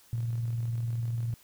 sine tone with tremolo, 116.54 Hz, A#2, in tune, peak -27 dBFS, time 0.13-1.34 s, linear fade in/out 0 ms, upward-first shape square, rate 20 Hz, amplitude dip 30%, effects white hiss -59 dBFS RMS until 1.43 s

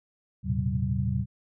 sine tone cluster, 79.9 / 110 / 122.6 / 134.6 / 190.5 Hz, D#2 / A2 / B2 / C3 / G3, +47 / 0 / -12 / +49 / -49 cents, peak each -31 dBFS, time 0.43-1.26 s, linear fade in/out 50 ms, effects none

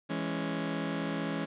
sawtooth chord, C# minor, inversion first, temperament just, 166.31 / 207.9 / 277.2 Hz, E3 / G#3 / C#4, +16 / +2 / 0 cents, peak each -32 / -33 / -31 dBFS, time 0.09-1.46 s, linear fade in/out 20 ms, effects resampled to 8000 Hz + 10-bit

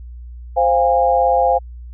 sine chord, F minor, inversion second, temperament equal with one note detuned, 523.3 / 698.5 / 815.4 Hz, C5 / F5 / Ab5, 0 / 0 / -32 cents, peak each -16 dBFS, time 0.56-1.59 s, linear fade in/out 20 ms, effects added 60 Hz sine -31 dBFS peak until 1.93 s

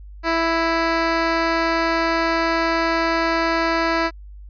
10% pulse tone, 330.1 Hz, E4, 2 cents sharp, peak -9 dBFS, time 0.23-4.11 s, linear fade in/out 50 ms, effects added 50 Hz sine -36 dBFS peak until 4.49 s + resampled to 11025 Hz

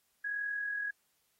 sine tone with amplitude modulation, 1661.2 Hz, G#6, in tune, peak -31 dBFS, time 0.24-0.91 s, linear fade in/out 10 ms, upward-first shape sine, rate 41.2 Hz, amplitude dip 45%, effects white hiss -75 dBFS RMS until 1.39 s + AAC 48 kbps

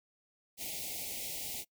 white band-stop noise, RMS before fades -40 dBFS, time 0.57-1.65 s, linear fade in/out 50 ms, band 860 to 2000 Hz, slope 96 dB/octave, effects noise-tail reverb RT60 0.1 s tail -22 dB re dry

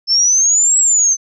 sine exponential two-way sweep, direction up then down, 5274 to 7780 to 6140 Hz, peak -9 dBFS, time 0.07-1.17 s, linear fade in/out 50 ms, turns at 0.78 s, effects none

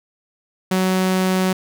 sawtooth tone, 186.6 Hz, F#3, 15 cents sharp, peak -12 dBFS, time 0.71-1.53 s, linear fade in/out 5 ms, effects none

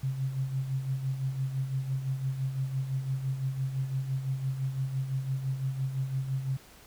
sine tone with tremolo, 133.3 Hz, C3, 33 cents sharp, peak -26 dBFS, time 0.03-6.57 s, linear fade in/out 5 ms, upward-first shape sine, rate 5.9 Hz, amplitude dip 60%, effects pink hiss -54 dBFS RMS until 6.86 s

